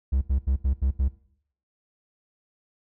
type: tone bursts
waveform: triangle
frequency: 66.7 Hz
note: C2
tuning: 34 cents sharp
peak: -18 dBFS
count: 6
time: 0.12-1.085 s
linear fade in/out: 10 ms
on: 95 ms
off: 79 ms
effects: noise-tail reverb RT60 0.6 s tail -17 dB re dry